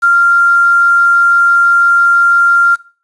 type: tone with quantisation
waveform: sine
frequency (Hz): 1389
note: F6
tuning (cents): -10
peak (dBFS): -5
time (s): 0.02-2.76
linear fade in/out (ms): 20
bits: 5
effects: noise-tail reverb RT60 0.4 s tail -20 dB re dry + resampled to 24000 Hz